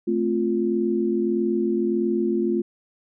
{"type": "chord", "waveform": "sine", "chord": "F major", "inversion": "first", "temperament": "equal", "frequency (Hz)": [220, 261.6, 349.2], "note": ["A3", "C4", "F4"], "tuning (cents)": [0, 0, 0], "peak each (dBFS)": [-24, -28, -22], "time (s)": [0.07, 2.62], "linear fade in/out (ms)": 10, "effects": []}